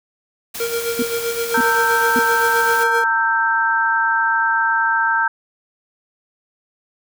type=noise; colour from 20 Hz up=white; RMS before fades=-29 dBFS; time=0.54-2.84 s; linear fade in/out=10 ms
type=tone with tremolo; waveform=square; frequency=466.2 Hz; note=A#4; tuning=in tune; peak=-19 dBFS; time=0.6-3.04 s; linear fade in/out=2 ms; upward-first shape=sine; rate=7.7 Hz; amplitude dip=60%
type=tone bursts; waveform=sine; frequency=246.6 Hz; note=B3; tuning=2 cents flat; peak=-17 dBFS; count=3; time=0.99-2.192 s; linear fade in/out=2 ms; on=34 ms; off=550 ms
type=chord; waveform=sine; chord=E diminished; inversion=second; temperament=equal with one note detuned; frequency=913.1 / 1318.5 / 1568 Hz; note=Bb5 / E6 / G6; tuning=-36 / 0 / 0 cents; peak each=-19 / -22 / -17 dBFS; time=1.54-5.28 s; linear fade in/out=5 ms
effects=none